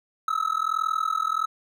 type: tone with amplitude modulation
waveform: triangle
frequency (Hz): 1295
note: E6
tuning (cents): -31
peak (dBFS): -17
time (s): 0.28-1.46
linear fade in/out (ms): 2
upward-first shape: sine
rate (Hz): 41.4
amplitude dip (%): 95
effects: none